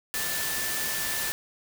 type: tone in noise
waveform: sine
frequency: 1760 Hz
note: A6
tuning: in tune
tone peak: -35 dBFS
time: 0.14-1.32 s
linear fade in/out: 0 ms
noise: white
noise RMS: -30 dBFS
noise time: 0.14-1.32 s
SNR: -8 dB
effects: none